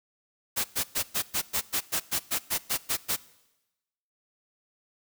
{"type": "noise bursts", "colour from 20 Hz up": "white", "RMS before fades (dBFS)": -27, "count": 14, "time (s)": [0.56, 3.166], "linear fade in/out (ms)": 20, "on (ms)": 84, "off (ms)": 110, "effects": ["noise-tail reverb RT60 1.0 s tail -20 dB re dry"]}